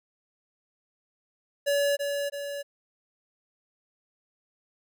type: tone with echo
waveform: square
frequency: 569 Hz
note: C#5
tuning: 45 cents sharp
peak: -23 dBFS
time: 1.66-1.97 s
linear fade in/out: 20 ms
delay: 330 ms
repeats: 2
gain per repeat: -5 dB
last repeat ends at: 2.63 s
effects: none